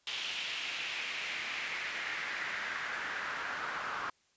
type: noise with band-pass filter sweep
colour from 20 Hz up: pink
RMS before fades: -38 dBFS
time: 0.07-4.1 s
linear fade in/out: 2 ms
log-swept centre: 3100 to 1300 Hz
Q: 2.7
effects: white hiss -71 dBFS RMS until 4.36 s + resampled to 16000 Hz